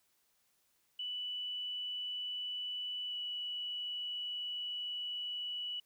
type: tone with pitch glide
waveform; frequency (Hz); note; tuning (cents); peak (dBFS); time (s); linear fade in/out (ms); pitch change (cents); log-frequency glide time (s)
sine; 2970 to 2949; F#7 to F#7; +6 to -6; -37; 0.99-5.8; 5; -12; 3.08-3.14
effects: white hiss -75 dBFS RMS until 5.85 s